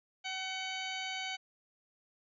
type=harmonic tone with a mistuned harmonic; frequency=758 Hz; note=F#5; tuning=42 cents sharp; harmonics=1 / 2 / 3 / 4 / 5 / 6 / 8 / 9; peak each=-43 / -46 / -41 / -42 / -47 / -47 / -53 / -54 dBFS; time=0.24-1.37 s; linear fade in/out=20 ms; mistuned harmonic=3; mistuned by=-22 cents; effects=none